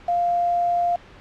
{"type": "tone with quantisation", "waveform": "sine", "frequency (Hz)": 698.5, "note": "F5", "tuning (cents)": 0, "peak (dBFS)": -18, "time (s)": [0.08, 0.96], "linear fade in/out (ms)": 5, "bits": 6, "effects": ["pink hiss -46 dBFS RMS until 1.2 s", "low-pass 3000 Hz 12 dB/octave"]}